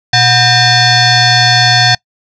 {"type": "tone with frequency modulation", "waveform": "sine", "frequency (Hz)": 1826, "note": "A#6", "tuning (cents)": -36, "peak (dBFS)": -5, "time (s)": [0.13, 1.95], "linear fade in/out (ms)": 5, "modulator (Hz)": 852, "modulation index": 4, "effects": ["noise-tail reverb RT60 0.1 s tail -25 dB re dry"]}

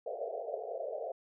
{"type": "band-pass noise", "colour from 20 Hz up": "white", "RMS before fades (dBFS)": -39, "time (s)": [0.06, 1.12], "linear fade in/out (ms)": 2, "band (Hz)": [420, 710], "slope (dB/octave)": 96, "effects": []}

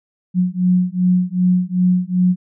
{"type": "beating tone pair", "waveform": "sine", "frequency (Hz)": [180, 182.6], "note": ["F#3", "F#3"], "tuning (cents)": [-47, -23], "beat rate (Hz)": 2.6, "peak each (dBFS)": -16, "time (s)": [0.34, 2.36], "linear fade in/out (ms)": 50, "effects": []}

